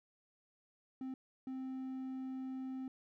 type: tone bursts at uneven times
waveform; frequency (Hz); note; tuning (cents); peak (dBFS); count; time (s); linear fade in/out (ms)
triangle; 261.6; C4; 0; -38; 2; 1.01-1.14 / 1.47-2.88; 2
effects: none